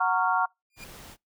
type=chord; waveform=sine; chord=Gb major seventh; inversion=none; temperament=just; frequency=740 / 925 / 1110 / 1387.5 Hz; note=Gb5 / Bb5 / Db6 / F6; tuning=0 / -14 / +2 / -12 cents; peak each=-27 dBFS; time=0-0.46 s; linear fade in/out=10 ms
type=tone with exponential growth; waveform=sawtooth; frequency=2410 Hz; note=D7; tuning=44 cents sharp; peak=-35 dBFS; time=0.7-0.84 s; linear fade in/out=2 ms; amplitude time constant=29 ms
type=noise; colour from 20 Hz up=pink; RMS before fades=-46 dBFS; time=0.76-1.17 s; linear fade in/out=50 ms
effects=noise-tail reverb RT60 0.2 s tail -26 dB re dry